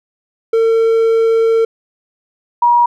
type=tone pair in turn; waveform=triangle / sine; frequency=452.7 / 956.6 Hz; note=A4 / A#5; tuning=+49 / +44 cents; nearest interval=octave + minor second; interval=1295 cents; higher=second; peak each=-7 dBFS; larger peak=neither; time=0.53-1.65 / 2.62-2.86 s; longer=first; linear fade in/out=5 ms; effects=none